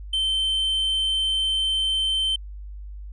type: tone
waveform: triangle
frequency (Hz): 3098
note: G7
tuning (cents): -21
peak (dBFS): -19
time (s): 0.13-2.36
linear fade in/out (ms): 5
effects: added 50 Hz sine -34 dBFS peak until 3.12 s + resampled to 24000 Hz